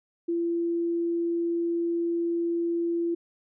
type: tone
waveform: sine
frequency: 339.5 Hz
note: F4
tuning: 49 cents flat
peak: -24 dBFS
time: 0.28-3.15 s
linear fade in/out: 10 ms
effects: none